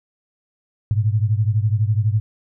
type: beating tone pair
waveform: sine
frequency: 103.83 / 115.83 Hz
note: G#2 / A#2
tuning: 0 / -11 cents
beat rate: 12 Hz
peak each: -17 / -20 dBFS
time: 0.91-2.2 s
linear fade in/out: 0 ms
effects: none